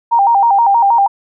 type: tone with vibrato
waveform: sine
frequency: 862 Hz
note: A5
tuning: 36 cents flat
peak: -7 dBFS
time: 0.11-1.08 s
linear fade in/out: 20 ms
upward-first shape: square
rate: 6.3 Hz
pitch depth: 140 cents each way
effects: none